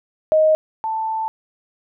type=tone pair in turn; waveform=sine; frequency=625 / 883.9 Hz; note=D#5 / A5; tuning=+8 / +8 cents; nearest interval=tritone; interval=600 cents; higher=second; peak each=-11 / -20 dBFS; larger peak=first; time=0.32-0.55 / 0.84-1.28 s; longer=second; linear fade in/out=0 ms; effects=none